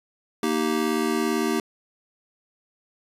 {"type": "chord", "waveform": "square", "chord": "Eb major", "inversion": "second", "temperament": "just", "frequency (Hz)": [233.3, 311.1, 388.9], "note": ["Bb3", "Eb4", "G4"], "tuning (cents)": [2, 0, -14], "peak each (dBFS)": -27, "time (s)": [0.43, 1.6], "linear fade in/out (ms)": 2, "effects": ["resampled to 32000 Hz"]}